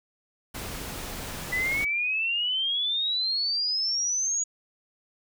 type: noise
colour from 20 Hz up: pink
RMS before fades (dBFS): -36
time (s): 0.54-1.85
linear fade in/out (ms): 10
type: exponential sweep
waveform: sine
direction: up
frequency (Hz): 1975.5 to 6800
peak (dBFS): -24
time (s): 1.52-4.44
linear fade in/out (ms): 10
effects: none